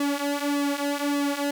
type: tone with flanger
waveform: sawtooth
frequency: 285.8 Hz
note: D4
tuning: 47 cents flat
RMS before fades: -26 dBFS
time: 0-1.51 s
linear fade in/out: 5 ms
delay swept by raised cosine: 1.3 to 4.4 ms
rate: 1.7 Hz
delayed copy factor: -0.75
effects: none